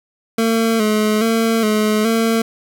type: tone with vibrato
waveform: 25% pulse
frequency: 220 Hz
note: A3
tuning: in tune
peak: -10 dBFS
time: 0.38-2.42 s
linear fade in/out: 5 ms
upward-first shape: square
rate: 1.2 Hz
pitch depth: 50 cents each way
effects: none